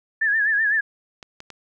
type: tone with vibrato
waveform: sine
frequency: 1722 Hz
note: A6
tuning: 38 cents flat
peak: -17 dBFS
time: 0.21-0.81 s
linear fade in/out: 10 ms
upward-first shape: sine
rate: 7.9 Hz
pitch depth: 86 cents each way
type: clicks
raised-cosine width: 0.2 ms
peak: -21 dBFS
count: 3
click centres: 1.228 / 1.404 / 1.503 s
effects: none